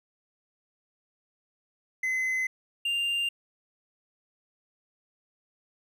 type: tone pair in turn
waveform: triangle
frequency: 2042 / 2793 Hz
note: C7 / F7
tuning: -43 / -1 cents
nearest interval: perfect fourth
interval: 542 cents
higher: second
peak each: -24 dBFS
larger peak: neither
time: 2.03-2.47 / 2.85-3.29 s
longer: neither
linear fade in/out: 5 ms
effects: none